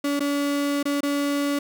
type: tone with dropouts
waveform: 35% pulse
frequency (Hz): 285.3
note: C#4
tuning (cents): +50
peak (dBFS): -20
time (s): 0.04-1.59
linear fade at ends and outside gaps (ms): 5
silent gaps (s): 0.195-0.204 / 0.829-0.854 / 1.007-1.031
effects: none